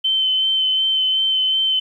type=tone with vibrato; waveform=sine; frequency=3075 Hz; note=G7; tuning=34 cents flat; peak=-15 dBFS; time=0.04-1.8 s; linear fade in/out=10 ms; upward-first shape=sine; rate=2.7 Hz; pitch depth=15 cents each way; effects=9-bit